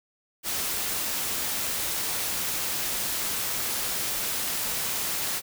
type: noise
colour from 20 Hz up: white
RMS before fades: -29 dBFS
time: 0.43-5.42 s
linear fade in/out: 50 ms
effects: none